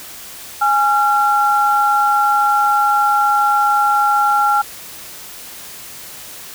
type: tone pair together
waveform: sine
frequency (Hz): 827 / 1372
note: G#5 / F6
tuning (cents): -8 / -31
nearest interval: major sixth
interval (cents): 877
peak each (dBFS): -14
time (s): 0.61-4.62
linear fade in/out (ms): 10
effects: white hiss -34 dBFS RMS until 6.54 s